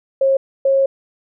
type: tone pair in turn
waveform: sine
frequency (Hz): 540 / 542.6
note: C#5 / C#5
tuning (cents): -45 / -37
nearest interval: unison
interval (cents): 8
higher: second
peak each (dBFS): -11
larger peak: neither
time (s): 0.21-0.37 / 0.65-0.86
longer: second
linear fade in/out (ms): 5
effects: none